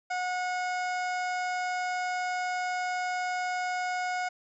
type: harmonic tone with a mistuned harmonic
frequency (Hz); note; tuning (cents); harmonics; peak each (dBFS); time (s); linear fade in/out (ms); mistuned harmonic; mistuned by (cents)
728; F#5; -28; 1 / 2 / 3 / 4 / 5 / 6 / 7 / 8 / 9 / 10; -30 / -35 / -38 / -51 / -53 / -55 / -46 / -57 / -52 / -52; 0.1-4.29; 10; 7; -30
effects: none